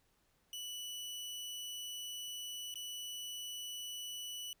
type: tone with dropouts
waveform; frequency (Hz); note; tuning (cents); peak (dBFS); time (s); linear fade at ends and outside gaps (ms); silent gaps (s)
sawtooth; 2960; F#7; 0; -39; 0.53-4.53; 1; 2.741-2.756
effects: pink hiss -75 dBFS RMS until 4.6 s